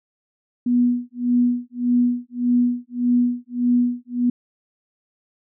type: tone with tremolo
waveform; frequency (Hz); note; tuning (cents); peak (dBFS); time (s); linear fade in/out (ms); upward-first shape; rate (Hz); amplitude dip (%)
sine; 244; B3; -21; -13; 0.66-4.3; 5; sine; 1.7; 100
effects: none